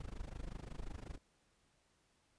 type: noise with amplitude modulation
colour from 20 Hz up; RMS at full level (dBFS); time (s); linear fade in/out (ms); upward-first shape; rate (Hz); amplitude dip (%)
brown; -42; 0-1.18; 5; sine; 25.5; 95
effects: pink hiss -75 dBFS RMS until 2.38 s + resampled to 22050 Hz